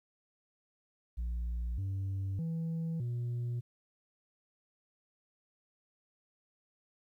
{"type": "tone with pitch steps", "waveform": "sine", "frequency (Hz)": [58.7, 96.9, 164.1, 120.4], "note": ["A#1", "G2", "E3", "B2"], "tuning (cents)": [13, -20, -8, -44], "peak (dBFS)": -30, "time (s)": [1.17, 3.61], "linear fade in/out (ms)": 20, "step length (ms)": 610, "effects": ["tanh soft clip ceiling -32 dBFS", "12-bit"]}